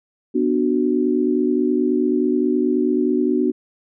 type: chord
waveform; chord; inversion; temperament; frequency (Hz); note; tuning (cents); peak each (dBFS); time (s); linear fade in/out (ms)
sine; B minor; none; just; 246.9 / 296.3 / 370.4; B3 / D4 / F#4; 0 / +15 / +2; -20; 0.34-3.52; 20
effects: none